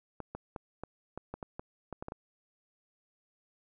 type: clicks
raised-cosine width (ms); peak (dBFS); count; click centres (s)
1; -25; 12; 0.203 / 0.35 / 0.562 / 0.836 / 1.176 / 1.34 / 1.428 / 1.595 / 1.927 / 2.025 / 2.084 / 2.121
effects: none